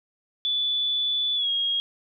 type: tone with pitch glide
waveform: sine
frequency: 3468 to 3273 Hz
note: A7 to G#7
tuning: -26 to -26 cents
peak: -22 dBFS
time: 0.45-1.8 s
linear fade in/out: 0 ms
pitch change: -100 cents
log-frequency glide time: 1.35-1.49 s
effects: none